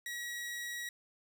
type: tone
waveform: sawtooth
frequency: 1914 Hz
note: A#6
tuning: 45 cents sharp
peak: -35 dBFS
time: 0.06-0.89 s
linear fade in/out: 2 ms
effects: none